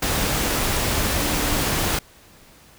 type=tone in noise; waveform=sine; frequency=297.8 Hz; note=D4; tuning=24 cents sharp; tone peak=-30 dBFS; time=1.21-1.62 s; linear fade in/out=5 ms; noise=pink; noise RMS=-22 dBFS; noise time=0.02-1.99 s; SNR=-11 dB; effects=pink hiss -50 dBFS RMS until 2.78 s